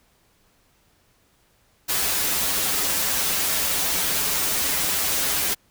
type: noise with comb filter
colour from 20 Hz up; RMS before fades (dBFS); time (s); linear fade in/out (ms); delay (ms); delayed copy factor
white; -23; 1.88-5.55; 20; 8.5; -0.9
effects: pink hiss -62 dBFS RMS until 5.7 s